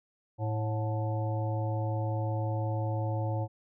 harmonic tone with a mistuned harmonic, 109.3 Hz, A2, 11 cents flat, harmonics 1 / 3 / 5 / 7 / 8, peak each -29 / -40 / -38 / -41 / -41 dBFS, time 0.38-3.48 s, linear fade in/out 50 ms, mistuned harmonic 7, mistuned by -85 cents, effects none

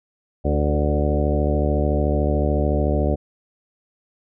harmonic tone with a mistuned harmonic, 73.7 Hz, D2, 7 cents sharp, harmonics 1 / 2 / 3 / 4 / 5 / 6 / 7 / 8 / 10, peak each -20 / -26 / -27 / -27 / -29 / -29 / -29 / -26 / -32 dBFS, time 0.44-3.16 s, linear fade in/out 20 ms, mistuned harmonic 5, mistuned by +23 cents, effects none

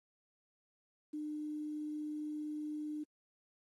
sine tone with quantisation, 301.9 Hz, D4, 48 cents sharp, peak -38 dBFS, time 1.13-3.04 s, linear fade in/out 10 ms, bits 11, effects AAC 32 kbps

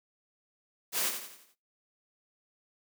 white noise with echo, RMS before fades -30 dBFS, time 0.92-1.12 s, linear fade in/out 50 ms, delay 87 ms, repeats 5, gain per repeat -7 dB, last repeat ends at 1.555 s, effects noise-tail reverb RT60 0.3 s tail -22 dB re dry + high-pass 200 Hz 12 dB/octave

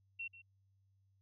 sine tone with echo, 2720 Hz, F7, 46 cents flat, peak -40 dBFS, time 0.19-0.28 s, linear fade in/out 10 ms, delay 140 ms, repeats 1, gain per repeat -14 dB, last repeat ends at 0.42 s, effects added 97 Hz sine -70 dBFS peak until 1.21 s

